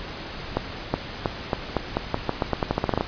accelerating click train, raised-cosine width 1 ms, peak -7 dBFS, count 18, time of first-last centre 0.57-3.009 s, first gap 370 ms, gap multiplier 0.86, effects pink hiss -35 dBFS RMS until 3.07 s + resampled to 11025 Hz

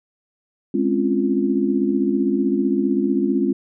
sine chord, Db major seventh, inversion second, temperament equal with one note detuned, 207.7 / 261.6 / 277.2 / 345.8 Hz, Ab3 / C4 / Db4 / F4, 0 / 0 / 0 / -17 cents, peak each -22 dBFS, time 0.74-3.53 s, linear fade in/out 5 ms, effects none

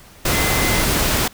sine tone in noise, 2053 Hz, C7, 33 cents flat, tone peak -24 dBFS, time 0.32-0.82 s, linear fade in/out 5 ms, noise pink, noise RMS -18 dBFS, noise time 0.25-1.28 s, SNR -9 dB, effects pink hiss -45 dBFS RMS until 1.33 s

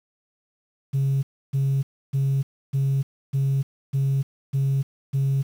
sine tone bursts, 136.6 Hz, C#3, 25 cents flat, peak -17 dBFS, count 8, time 0.93-5.43 s, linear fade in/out 20 ms, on 300 ms, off 300 ms, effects tanh soft clip ceiling -17 dBFS + 8-bit

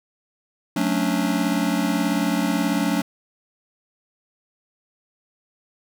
square chord, D major seventh, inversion first, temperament just, 183.54 / 220.2 / 275.3 / 293.7 Hz, F#3 / A3 / C#4 / D4, -14 / +2 / -12 / 0 cents, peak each -26 dBFS, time 0.76-3.02 s, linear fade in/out 5 ms, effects none

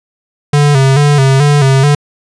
square tone with vibrato, 140 Hz, C#3, 18 cents sharp, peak -6 dBFS, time 0.53-1.95 s, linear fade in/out 5 ms, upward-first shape square, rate 2.3 Hz, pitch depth 70 cents each way, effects resampled to 22050 Hz

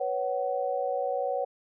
sine chord, B suspended second, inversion none, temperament equal with one note detuned, 493.9 / 554.4 / 750.8 Hz, B4 / C#5 / F#5, 0 / 0 / +25 cents, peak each -32 / -30 / -31 dBFS, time 0-1.45 s, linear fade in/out 10 ms, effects none

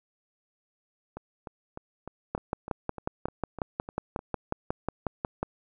two click trains, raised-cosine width 1 ms, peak -14 / -24 dBFS, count 18 / 11, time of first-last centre 2.35-5.43 / 1.17-4.191 s, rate 5.52 / 3.31 Hz, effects none

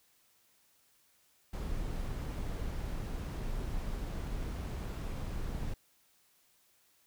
brown noise, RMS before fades -37 dBFS, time 1.53-5.74 s, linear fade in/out 5 ms, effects white hiss -69 dBFS RMS until 7.06 s

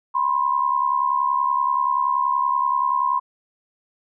sine tone pair together, 987.8 / 1058.3 Hz, B5 / C6, 0 / +19 cents, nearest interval minor second, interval 119 cents, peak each -21 / -20 dBFS, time 0.14-3.2 s, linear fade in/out 20 ms, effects none

